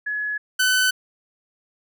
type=tone pair in turn; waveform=sine / sawtooth; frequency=1694 / 1509.2 Hz; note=G#6 / F#6; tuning=+34 / +34 cents; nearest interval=major second; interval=200 cents; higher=first; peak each=-23 / -13 dBFS; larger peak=second; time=0.06-0.38 / 0.59-0.91 s; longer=neither; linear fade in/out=10 ms; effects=none